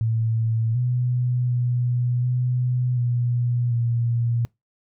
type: tone with pitch steps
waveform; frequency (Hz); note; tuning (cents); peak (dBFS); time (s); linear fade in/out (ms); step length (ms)
sine; 113 / 123.9 / 122.6 / 124.8 / 121.2 / 117.9; A2 / B2 / B2 / B2 / B2 / A#2; +47 / +6 / -12 / +19 / -32 / +20; -19; 0.01-4.45; 0; 740
effects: noise-tail reverb RT60 0.2 s tail -25 dB re dry